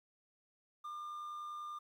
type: tone with amplitude modulation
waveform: triangle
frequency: 1200 Hz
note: D6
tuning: 37 cents sharp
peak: -39 dBFS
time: 0.84-1.79 s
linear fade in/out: 10 ms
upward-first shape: sine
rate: 90.3 Hz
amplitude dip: 30%
effects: 12-bit